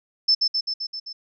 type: tone with echo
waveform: sine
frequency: 5274 Hz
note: E8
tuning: in tune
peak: -14 dBFS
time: 0.28-0.35 s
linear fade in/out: 10 ms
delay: 130 ms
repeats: 6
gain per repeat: -3 dB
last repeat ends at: 1.13 s
effects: none